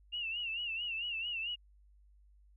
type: tone with vibrato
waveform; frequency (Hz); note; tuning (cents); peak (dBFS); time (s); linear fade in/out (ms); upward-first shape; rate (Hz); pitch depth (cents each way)
sine; 2775; F7; -12; -35; 0.12-1.56; 20; sine; 4.5; 96
effects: added 50 Hz sine -60 dBFS peak until 2.56 s